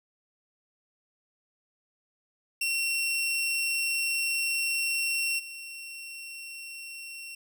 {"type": "tone with level steps", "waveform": "sawtooth", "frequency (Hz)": 2725, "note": "F7", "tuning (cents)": -43, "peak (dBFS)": [-23, -36], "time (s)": [2.61, 7.35], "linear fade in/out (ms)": 5, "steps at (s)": 5.38, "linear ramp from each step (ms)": 20, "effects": []}